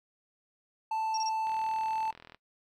triangle tone, 882 Hz, A5, 4 cents sharp, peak -27 dBFS, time 0.91-2.11 s, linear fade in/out 5 ms
sine tone bursts, 5588 Hz, F8, in tune, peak -34 dBFS, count 3, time 1.14-1.291 s, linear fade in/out 5 ms, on 35 ms, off 23 ms
click train, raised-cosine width 0.3 ms, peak -32 dBFS, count 37, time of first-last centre 1.47-2.346 s, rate 41.1 Hz
effects noise-tail reverb RT60 0.1 s tail -20 dB re dry

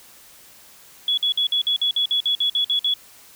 sine tone bursts, 3381 Hz, G#7, 30 cents sharp, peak -17 dBFS, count 13, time 1.08-2.939 s, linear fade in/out 2 ms, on 95 ms, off 52 ms, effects white hiss -48 dBFS RMS until 3.35 s

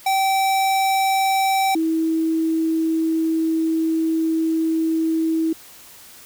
square / sine tone pair in turn, 773 / 322.8 Hz, G5 / E4, -24 / -36 cents, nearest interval octave + minor third, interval 1512 cents, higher first, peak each -17 dBFS, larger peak neither, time 0.06-1.75 / 1.75-5.53 s, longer second, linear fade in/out 5 ms, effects white hiss -44 dBFS RMS until 6.25 s

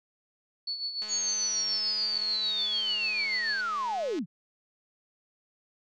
sine tone with tremolo, 4435 Hz, C#8, in tune, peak -29 dBFS, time 0.67-3.61 s, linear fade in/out 5 ms, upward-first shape sine, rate 6.8 Hz, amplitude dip 60%
click train, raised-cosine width 0.2 ms, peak -28 dBFS, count 676, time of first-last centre 1.02-4.189 s, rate 213 Hz
sine linear sweep, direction down, 6760 to 138.6 Hz, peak -28 dBFS, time 1.08-4.26 s, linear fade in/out 50 ms
effects none

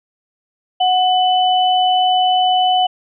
sine tone pair together, 738 / 2999 Hz, F#5 / F#7, -5 / +23 cents, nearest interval 2 octaves, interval 2428 cents, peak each -12 / -18 dBFS, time 0.8-2.87 s, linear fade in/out 10 ms, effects none

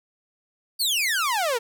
sawtooth exponential sweep, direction down, 4699 to 440 Hz, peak -18 dBFS, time 0.79-1.59 s, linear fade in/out 20 ms, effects none

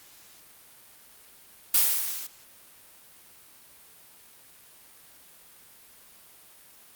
blue noise with level ramp, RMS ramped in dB -18 to -38 dBFS, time 1.74-2.27 s, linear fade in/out 5 ms, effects white hiss -53 dBFS RMS until 6.95 s + Opus 48 kbps

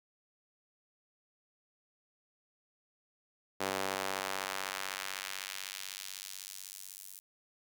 sawtooth tone with high-pass filter sweep, 96 Hz, G2, 36 cents flat, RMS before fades -40 dBFS, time 3.6-7.2 s, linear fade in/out 10 ms, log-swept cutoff 440 to 9900 Hz, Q 0.76, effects none

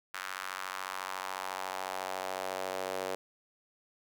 sawtooth tone with high-pass filter sweep, 94 Hz, F#2, 28 cents sharp, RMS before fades -38 dBFS, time 0.14-3.15 s, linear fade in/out 0 ms, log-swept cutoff 1400 to 510 Hz, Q 2.1, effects none

